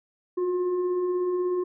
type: tone with frequency modulation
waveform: sine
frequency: 361.2 Hz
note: F#4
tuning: 42 cents flat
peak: -23 dBFS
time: 0.37-1.64 s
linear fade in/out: 10 ms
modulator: 706 Hz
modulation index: 0.34
effects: none